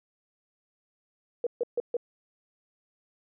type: tone bursts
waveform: sine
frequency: 479.9 Hz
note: B4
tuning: 50 cents flat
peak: -24 dBFS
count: 4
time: 1.44-1.968 s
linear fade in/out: 2 ms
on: 27 ms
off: 140 ms
effects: none